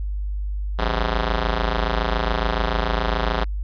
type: ring-modulated tone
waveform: 5% pulse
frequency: 114.6 Hz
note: A#2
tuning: 29 cents flat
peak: -7 dBFS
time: 0.78-3.45 s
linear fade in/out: 20 ms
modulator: 300 Hz
effects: added 50 Hz sine -23 dBFS peak until 3.63 s + resampled to 11025 Hz